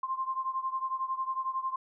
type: beating tone pair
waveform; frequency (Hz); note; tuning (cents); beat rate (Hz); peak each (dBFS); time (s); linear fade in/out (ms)
sine; 1049 / 1060; C6 / C6; +4 / +22; 11; -32 / -35; 0.03-1.76; 5
effects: none